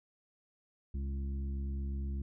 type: harmonic tone with a mistuned harmonic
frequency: 68.3 Hz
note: C#2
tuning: 25 cents flat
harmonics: 1 / 2 / 3 / 4 / 5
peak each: -34 / -49 / -45 / -56 / -54 dBFS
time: 0.94-2.22 s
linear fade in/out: 5 ms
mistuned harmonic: 4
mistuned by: -20 cents
effects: none